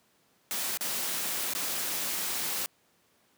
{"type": "noise with dropouts", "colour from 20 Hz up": "white", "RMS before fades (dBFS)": -32, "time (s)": [0.51, 2.66], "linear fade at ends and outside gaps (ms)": 0, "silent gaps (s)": [[0.773, 0.809], [1.535, 1.55]], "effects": ["pink hiss -67 dBFS RMS until 3.37 s", "high-pass 150 Hz 12 dB/octave"]}